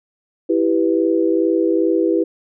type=chord; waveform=sine; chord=E minor; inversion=none; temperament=equal; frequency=329.6 / 392 / 493.9 Hz; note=E4 / G4 / B4; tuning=0 / 0 / 0 cents; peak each=-16 / -19 / -20 dBFS; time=0.49-2.24 s; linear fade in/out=10 ms; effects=none